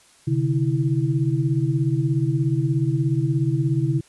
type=tone cluster; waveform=sine; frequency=131.1 / 147.9 / 327.9 Hz; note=C3 / D3 / E4; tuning=+4 / +13 / -9 cents; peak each=-21 / -22 / -26 dBFS; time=0.27-4.01 s; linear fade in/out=10 ms; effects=white hiss -54 dBFS RMS until 4.08 s + resampled to 24000 Hz